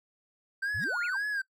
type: tone with vibrato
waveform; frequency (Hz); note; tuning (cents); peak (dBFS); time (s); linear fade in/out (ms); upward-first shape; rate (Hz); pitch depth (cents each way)
triangle; 1550; G6; -20; -27; 0.62-1.42; 10; sine; 1.9; 160
type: exponential two-way sweep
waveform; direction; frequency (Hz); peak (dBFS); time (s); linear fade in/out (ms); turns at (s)
sine; up then down; 73 to 2750 to 807; -37; 0.74-1.17; 10; 1.05
type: tone with exponential growth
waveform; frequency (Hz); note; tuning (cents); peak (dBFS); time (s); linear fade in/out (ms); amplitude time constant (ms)
sawtooth; 1864.7; A#6; 0; -35; 0.77-0.84; 0; 15
effects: noise-tail reverb RT60 0.1 s tail -21 dB re dry